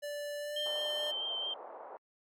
square tone with pitch glide, 584 to 598 Hz, D5 to D5, -10 to +31 cents, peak -38 dBFS, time 0.02-1.12 s, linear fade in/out 20 ms, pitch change +41 cents, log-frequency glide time 0.38-0.66 s
sine tone with vibrato, 3136 Hz, G7, in tune, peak -34 dBFS, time 0.56-1.54 s, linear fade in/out 5 ms, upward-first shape sine, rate 4.6 Hz, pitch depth 17 cents each way
pink band-pass noise, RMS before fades -48 dBFS, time 0.66-1.97 s, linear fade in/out 0 ms, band 510 to 1000 Hz, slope 24 dB/octave
effects AAC 64 kbps

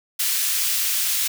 white high-pass noise, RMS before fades -22 dBFS, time 0.19-1.28 s, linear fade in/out 10 ms, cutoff 2100 Hz, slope 12 dB/octave, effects none

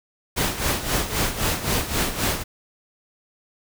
pink noise with tremolo, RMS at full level -21 dBFS, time 0.36-2.44 s, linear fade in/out 20 ms, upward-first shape sine, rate 3.8 Hz, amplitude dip 70%, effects none

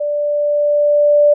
sine tone with level ramp, 587.3 Hz, D5, in tune, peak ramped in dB -16 to -6 dBFS, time 0-1.34 s, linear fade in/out 10 ms, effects none

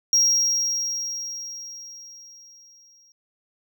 triangle tone with exponential decay, 5620 Hz, F8, 10 cents sharp, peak -13 dBFS, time 0.13-3.12 s, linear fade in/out 1 ms, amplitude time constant 650 ms, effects none

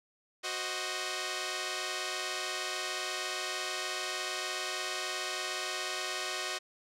5% pulse chord, C diminished, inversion second, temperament equal, 370 / 523.3 / 622.3 Hz, Gb4 / C5 / Eb5, 0 / 0 / 0 cents, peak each -26 / -29 / -26 dBFS, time 0.43-6.59 s, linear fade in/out 20 ms, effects low-pass 10000 Hz 12 dB/octave

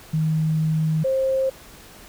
sine tone pair in turn, 157.4 / 530.4 Hz, D#3 / C5, +20 / +23 cents, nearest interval octave + major sixth, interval 2103 cents, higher second, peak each -18 dBFS, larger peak neither, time 0.13-1.04 / 1.04-1.5 s, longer first, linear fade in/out 10 ms, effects pink hiss -45 dBFS RMS until 2.08 s

